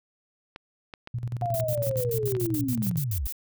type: clicks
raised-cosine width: 0.3 ms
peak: -23 dBFS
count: 5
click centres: 0.561 / 0.938 / 1.074 / 1.6 / 2.351 s
type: tone with tremolo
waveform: sine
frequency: 120 Hz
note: B2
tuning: 49 cents flat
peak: -26 dBFS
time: 1.14-2.99 s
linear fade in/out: 5 ms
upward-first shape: square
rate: 11 Hz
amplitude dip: 70%
type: linear sweep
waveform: sine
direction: down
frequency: 715 to 51 Hz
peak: -26 dBFS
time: 1.42-3.27 s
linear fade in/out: 0 ms
type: noise bursts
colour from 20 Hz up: violet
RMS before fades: -34 dBFS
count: 13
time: 1.54-3.324 s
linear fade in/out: 0 ms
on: 68 ms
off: 75 ms
effects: none